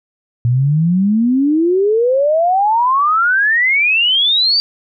sine exponential sweep, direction up, 116.54 to 4699 Hz, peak -10 dBFS, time 0.45-4.6 s, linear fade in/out 0 ms, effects none

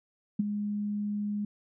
sine tone with ADSR envelope, 206.9 Hz, G#3, 6 cents flat, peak -20 dBFS, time 0.39-1.45 s, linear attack 8 ms, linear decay 18 ms, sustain -9 dB, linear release 4 ms, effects none

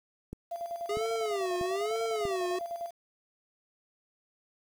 click train, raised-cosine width 3 ms, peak -26 dBFS, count 4, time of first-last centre 0.33-2.253 s, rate 1.56 Hz
sine tone with tremolo, 685 Hz, F5, 34 cents flat, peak -32 dBFS, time 0.51-2.91 s, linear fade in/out 10 ms, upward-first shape square, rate 10 Hz, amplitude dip 60%
square tone with vibrato, 404.1 Hz, G#4, 47 cents flat, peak -31 dBFS, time 0.89-2.59 s, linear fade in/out 5 ms, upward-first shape sine, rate 1.1 Hz, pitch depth 200 cents each way
effects low-pass 9000 Hz 12 dB/octave + 9-bit

